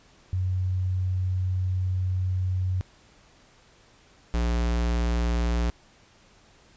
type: tone pair in turn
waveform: sine / square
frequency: 92.4 / 58.72 Hz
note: F#2 / A#1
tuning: -2 / +13 cents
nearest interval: minor sixth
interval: 785 cents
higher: first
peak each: -23 dBFS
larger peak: neither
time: 0.33-2.81 / 4.34-5.7 s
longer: first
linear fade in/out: 0 ms
effects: pink hiss -57 dBFS RMS until 6.76 s + resampled to 16000 Hz